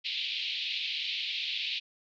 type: band-pass noise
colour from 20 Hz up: white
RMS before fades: -34 dBFS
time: 0.04-1.8 s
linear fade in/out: 20 ms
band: 2400 to 4100 Hz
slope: 48 dB/octave
effects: none